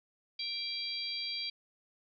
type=harmonic tone with a mistuned harmonic; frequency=784 Hz; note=G5; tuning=in tune; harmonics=3 / 4 / 5 / 6; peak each=-43 / -42 / -43 / -37 dBFS; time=0.39-1.5 s; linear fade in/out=5 ms; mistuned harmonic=4; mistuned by=+66 cents; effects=none